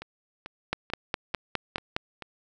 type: two click trains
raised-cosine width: 0.3 ms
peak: -22 / -10 dBFS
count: 6 / 7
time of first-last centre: 0.02-2.223 / 0.73-1.965 s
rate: 2.27 / 4.86 Hz
effects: none